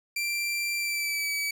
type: tone with pitch glide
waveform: sawtooth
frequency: 2358 to 2287 Hz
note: D7 to D7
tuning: +6 to -47 cents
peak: -24 dBFS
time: 0.16-1.51 s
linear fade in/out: 5 ms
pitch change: -53 cents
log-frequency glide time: 0.77-1.32 s
effects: none